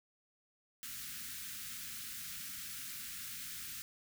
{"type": "band-stop noise", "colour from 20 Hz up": "white", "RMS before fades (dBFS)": -45, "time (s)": [0.83, 3.82], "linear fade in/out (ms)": 0, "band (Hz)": [270, 1300], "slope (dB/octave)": 48, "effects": []}